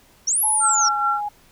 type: linear two-way sweep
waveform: sine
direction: up then down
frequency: 5360 to 11440 to 5360 Hz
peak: -17 dBFS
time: 0.27-0.89 s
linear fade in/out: 10 ms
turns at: 0.42 s
type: tone with pitch glide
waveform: sine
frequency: 861 to 828.8 Hz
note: A5 to G#5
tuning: -38 to -4 cents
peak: -23 dBFS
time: 0.43-1.29 s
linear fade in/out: 10 ms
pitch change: -66 cents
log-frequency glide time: 0.59-1 s
type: tone with tremolo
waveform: sine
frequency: 1364 Hz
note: F6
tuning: 41 cents flat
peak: -17 dBFS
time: 0.6-1.21 s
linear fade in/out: 50 ms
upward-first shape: sine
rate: 4.7 Hz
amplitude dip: 50%
effects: pink hiss -54 dBFS RMS until 1.51 s